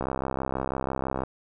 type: click train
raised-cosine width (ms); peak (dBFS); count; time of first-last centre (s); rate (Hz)
1; -14; 82; 0.01-1.235; 66.1
effects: none